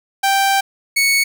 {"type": "tone pair in turn", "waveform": "sawtooth", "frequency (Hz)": [784, 2217], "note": ["G5", "C#7"], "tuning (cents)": [0, 0], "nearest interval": "octave + tritone", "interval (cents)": 1800, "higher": "second", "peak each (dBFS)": -9, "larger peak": "neither", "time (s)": [[0.23, 0.61], [0.96, 1.24]], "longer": "first", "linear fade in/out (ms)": 10, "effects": []}